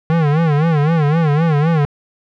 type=tone with vibrato; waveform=square; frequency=155.56 Hz; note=D#3; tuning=in tune; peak=-12 dBFS; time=0.1-1.85 s; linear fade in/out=0 ms; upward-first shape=sine; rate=3.9 Hz; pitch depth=140 cents each way; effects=low-pass 2000 Hz 12 dB/octave